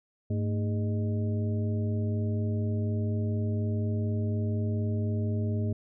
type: harmonic tone with a mistuned harmonic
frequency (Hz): 102.7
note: G#2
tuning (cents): -19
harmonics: 1 / 2 / 3 / 4 / 6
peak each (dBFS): -27 / -33 / -42 / -39 / -43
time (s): 0.3-5.73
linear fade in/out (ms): 5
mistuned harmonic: 2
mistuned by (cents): +150
effects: none